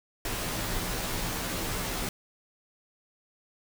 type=noise with comb filter; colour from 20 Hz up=pink; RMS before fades=-32 dBFS; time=0.25-2.09 s; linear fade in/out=2 ms; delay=14 ms; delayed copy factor=-0.9; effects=none